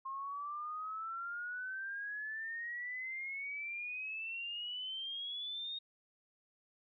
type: exponential sweep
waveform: sine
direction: up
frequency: 1064 to 3729 Hz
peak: -39 dBFS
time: 0.05-5.79 s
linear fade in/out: 10 ms
effects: none